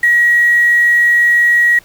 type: tone with quantisation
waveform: sine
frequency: 1907 Hz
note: A#6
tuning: 39 cents sharp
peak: -7 dBFS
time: 0.03-1.79 s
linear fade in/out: 5 ms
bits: 5
effects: pink hiss -45 dBFS RMS until 1.84 s